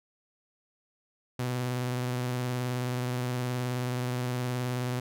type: tone with vibrato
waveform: sawtooth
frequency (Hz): 124.6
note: B2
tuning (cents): +16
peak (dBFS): -25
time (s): 1.39-5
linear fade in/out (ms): 5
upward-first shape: triangle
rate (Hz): 19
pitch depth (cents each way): 36
effects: none

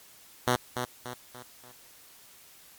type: tone with echo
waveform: 5% pulse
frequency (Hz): 124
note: B2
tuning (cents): +7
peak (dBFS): -11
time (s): 0.47-0.56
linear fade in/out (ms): 5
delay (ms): 290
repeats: 4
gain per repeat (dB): -7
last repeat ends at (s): 1.72
effects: white hiss -54 dBFS RMS until 2.78 s + MP3 96 kbps

